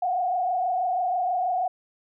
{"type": "tone with frequency modulation", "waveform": "sine", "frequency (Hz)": 728, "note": "F#5", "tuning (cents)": -28, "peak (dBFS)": -22, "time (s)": [0.02, 1.68], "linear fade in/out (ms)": 5, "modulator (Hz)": 26.2, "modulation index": 1.2, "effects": []}